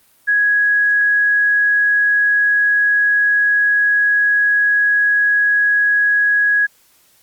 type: tone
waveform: sine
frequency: 1665 Hz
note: G#6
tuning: 4 cents sharp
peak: -11 dBFS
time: 0.27-6.67 s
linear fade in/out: 20 ms
effects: white hiss -54 dBFS RMS until 7.22 s + Opus 32 kbps